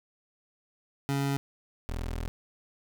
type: tone pair in turn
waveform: 25% pulse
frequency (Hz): 139.1 / 41.35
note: C#3 / E1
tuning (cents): +6 / +6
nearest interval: octave + major sixth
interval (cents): 2100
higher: first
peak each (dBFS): -23 / -28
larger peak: first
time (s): 1.09-1.37 / 1.89-2.28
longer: second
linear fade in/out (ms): 0
effects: 10-bit